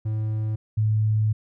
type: tone pair in turn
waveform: triangle / sine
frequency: 108.6 / 107.99 Hz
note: A2 / A2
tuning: -22 / -32 cents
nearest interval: unison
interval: 10 cents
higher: first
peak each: -21 / -18 dBFS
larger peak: second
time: 0.05-0.56 / 0.77-1.33 s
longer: second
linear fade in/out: 10 ms
effects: none